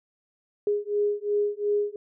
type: beating tone pair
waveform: sine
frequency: 411.6 / 414.4 Hz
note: G#4 / G#4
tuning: -16 / -4 cents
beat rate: 2.8 Hz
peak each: -26 dBFS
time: 0.67-1.96 s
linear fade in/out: 2 ms
effects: none